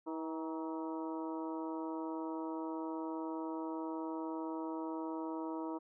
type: harmonic tone with a mistuned harmonic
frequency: 160.9 Hz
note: E3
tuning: 42 cents flat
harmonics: 2 / 3 / 4 / 5 / 6 / 7 / 8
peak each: -39 / -47 / -48 / -54 / -45 / -54 / -55 dBFS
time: 0.06-5.79 s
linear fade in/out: 20 ms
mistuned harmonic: 6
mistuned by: -38 cents
effects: none